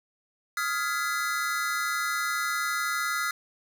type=chord; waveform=square; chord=F half-diminished seventh; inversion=third; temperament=just; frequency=1257.2 / 1396.9 / 1676.3 / 2012 Hz; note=Eb6 / F6 / Ab6 / Cb7; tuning=+18 / 0 / +16 / +32 cents; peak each=-33 / -31 / -36 / -34 dBFS; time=0.57-3.31 s; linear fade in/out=2 ms; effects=none